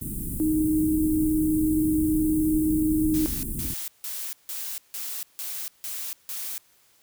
pink band-stop noise, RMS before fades -31 dBFS, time 0.01-3.74 s, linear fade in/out 5 ms, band 340 to 8800 Hz, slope 48 dB/octave
sine tone with vibrato, 311.1 Hz, D#4, in tune, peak -20 dBFS, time 0.4-3.26 s, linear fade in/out 0 ms, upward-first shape triangle, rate 19 Hz, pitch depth 21 cents each way
blue noise bursts, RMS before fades -33 dBFS, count 8, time 3.14-6.58 s, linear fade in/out 0 ms, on 290 ms, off 160 ms
effects white hiss -61 dBFS RMS until 7.02 s

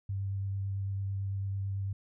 sine tone with vibrato, 98 Hz, G2, in tune, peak -31 dBFS, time 0.09-1.93 s, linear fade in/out 5 ms, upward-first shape sine, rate 9 Hz, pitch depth 12 cents each way, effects none

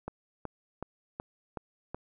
click train, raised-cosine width 1 ms, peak -22 dBFS, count 6, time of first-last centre 0.08-1.946 s, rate 2.68 Hz, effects none

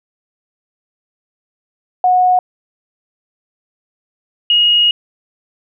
sine tone pair in turn, 731 / 2878 Hz, F#5 / F#7, -21 / -49 cents, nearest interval 2 octaves, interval 2372 cents, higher second, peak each -8 dBFS, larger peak neither, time 2.04-2.39 / 4.5-4.91 s, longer second, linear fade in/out 2 ms, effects none

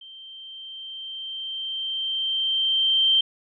sine tone with level ramp, 3136 Hz, G7, in tune, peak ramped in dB -41 to -15 dBFS, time 0.01-3.21 s, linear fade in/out 5 ms, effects none

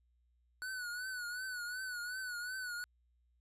square tone with vibrato, 1480 Hz, F#6, in tune, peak -40 dBFS, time 0.62-2.84 s, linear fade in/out 0 ms, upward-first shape triangle, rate 2.7 Hz, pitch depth 78 cents each way, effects added 60 Hz sine -70 dBFS peak until 3.4 s + resampled to 32000 Hz

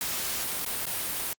white noise with dropouts, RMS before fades -31 dBFS, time 0.01-1.33 s, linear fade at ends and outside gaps 1 ms, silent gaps 0.649-0.662 / 0.855-0.866 s, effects Opus 48 kbps

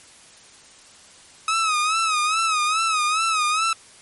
sawtooth tone with vibrato, 1273 Hz, D#6, 39 cents sharp, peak -15 dBFS, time 1.48-3.73 s, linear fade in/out 2 ms, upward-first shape sine, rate 2.4 Hz, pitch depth 85 cents each way, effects white hiss -48 dBFS RMS until 4.01 s + MP3 48 kbps

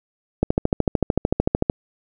click train, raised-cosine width 2 ms, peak -3 dBFS, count 18, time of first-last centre 0.43-1.699 s, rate 13.4 Hz, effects none

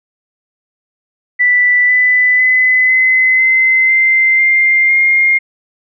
sine tone with pitch steps, 1975.5 / 1996.1 / 2017 / 2038 / 2059 / 2081 / 2103 / 2125 Hz, B6 / B6 / B6 / C7 / C7 / C7 / C7 / C7, 0 / +18 / +36 / -46 / -28 / -10 / +8 / +26 cents, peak -7 dBFS, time 1.39-5.39 s, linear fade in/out 20 ms, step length 500 ms, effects none

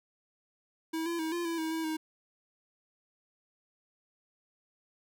square tone with pitch steps, 322.9 / 339.5 / 319.3 / 345.4 / 333.2 / 319.6 / 323.6 / 315 Hz, E4 / F4 / D#4 / F4 / E4 / D#4 / E4 / D#4, -36 / -49 / +45 / -19 / +19 / +47 / -32 / +21 cents, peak -32 dBFS, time 0.93-1.97 s, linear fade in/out 10 ms, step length 130 ms, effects none

